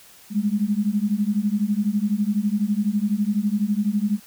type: beating tone pair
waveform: sine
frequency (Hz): 201.1 / 213.1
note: G3 / G#3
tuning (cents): +44 / +45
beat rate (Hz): 12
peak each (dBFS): -22 / -22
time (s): 0.3-4.2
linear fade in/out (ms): 50
effects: white hiss -49 dBFS RMS until 4.26 s